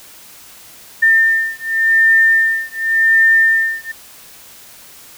sine beating tone pair, 1802 / 1802.89 Hz, A6 / A6, +41 / +42 cents, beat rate 0.89 Hz, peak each -13 dBFS, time 1.02-3.92 s, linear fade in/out 10 ms, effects white hiss -40 dBFS RMS until 5.17 s

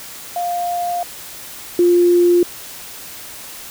sine tone pair in turn, 702 / 350.3 Hz, F5 / F4, +9 / +5 cents, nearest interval octave, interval 1204 cents, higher first, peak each -18 / -9 dBFS, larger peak second, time 0.36-1.03 / 1.79-2.43 s, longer first, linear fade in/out 2 ms, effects white hiss -34 dBFS RMS until 3.7 s

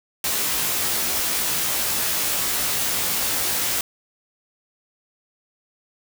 white noise with comb filter, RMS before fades -23 dBFS, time 0.24-3.81 s, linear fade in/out 2 ms, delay 17 ms, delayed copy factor +1, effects none

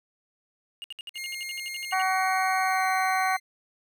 triangle tone bursts, 2851 Hz, F7, 35 cents sharp, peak -33 dBFS, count 15, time 0.82-2.017 s, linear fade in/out 0 ms, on 21 ms, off 63 ms
sawtooth tone with pitch glide, 2130 to 2083 Hz, C7 to C7, +30 to -8 cents, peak -30 dBFS, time 1.14-3.4 s, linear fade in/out 50 ms, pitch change -38 cents, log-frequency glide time 2.63-2.86 s
harmonic tone, 376.6 Hz, F#4, 31 cents sharp, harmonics 2 / 3 / 4 / 5 / 6, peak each -25 / -29 / -31 / -33 / -35 dBFS, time 1.92-3.37 s, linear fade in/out 10 ms
effects none

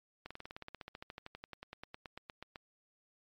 slowing click train, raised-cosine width 0.3 ms, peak -29 dBFS, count 29, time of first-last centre 0.26-2.559 s, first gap 46 ms, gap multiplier 1.04, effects MP3 64 kbps

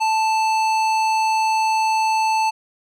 triangle tone with hard clipping, 880 Hz, A5, in tune, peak -18 dBFS, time 0-2.51 s, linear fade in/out 20 ms, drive 18 dB, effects none

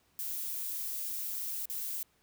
violet noise with dropouts, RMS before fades -37 dBFS, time 0.19-2.03 s, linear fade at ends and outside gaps 1 ms, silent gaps 1.656-1.698 s, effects pink hiss -70 dBFS RMS until 2.22 s + high-pass 60 Hz 12 dB/octave

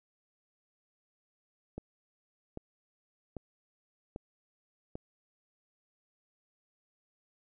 click train, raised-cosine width 2 ms, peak -26 dBFS, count 5, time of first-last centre 1.78-4.955 s, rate 1.26 Hz, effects none

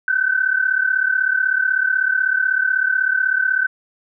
sine tone pair together, 1505.9 / 1542 Hz, F#6 / G6, +30 / -29 cents, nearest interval unison, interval 41 cents, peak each -18 dBFS, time 0.08-3.67 s, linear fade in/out 2 ms, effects none

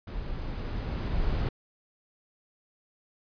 brown noise with level ramp, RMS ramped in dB -36 to -27 dBFS, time 0.07-1.49 s, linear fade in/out 5 ms, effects resampled to 11025 Hz

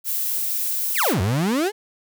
violet noise, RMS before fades -24 dBFS, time 0.04-1.15 s, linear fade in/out 50 ms
35% pulse exponential two-way sweep, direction down then up, 3233 to 87.4 to 445.5 Hz, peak -17 dBFS, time 0.94-1.72 s, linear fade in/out 50 ms, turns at 1.21 s
effects none

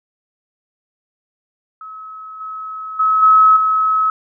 sine tone with level steps, 1286 Hz, E6, 43 cents flat, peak -30 / -25 / -11 / -6 / -12 dBFS, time 1.81-4.1 s, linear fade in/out 2 ms, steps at 2.4 / 2.99 / 3.22 / 3.56 s, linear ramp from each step 10 ms, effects none

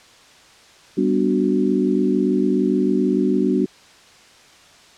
sine chord, G major seventh, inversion none, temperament equal, 196 / 246.9 / 293.7 / 370 Hz, G3 / B3 / D4 / F#4, 0 / 0 / 0 / 0 cents, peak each -21 dBFS, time 0.97-3.66 s, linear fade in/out 10 ms, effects white hiss -48 dBFS RMS until 4.97 s + low-pass 6000 Hz 12 dB/octave

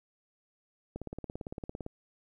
click train, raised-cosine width 2 ms, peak -25 dBFS, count 17, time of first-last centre 0.96-1.864 s, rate 17.7 Hz, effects 11-bit

